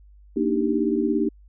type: chord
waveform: sine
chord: Eb major seventh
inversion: second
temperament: equal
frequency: 233.1 / 293.7 / 311.1 / 392 Hz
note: Bb3 / D4 / Eb4 / G4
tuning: 0 / 0 / 0 / 0 cents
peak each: -25 dBFS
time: 0.36-1.29 s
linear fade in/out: 10 ms
effects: added 50 Hz sine -47 dBFS peak until 1.48 s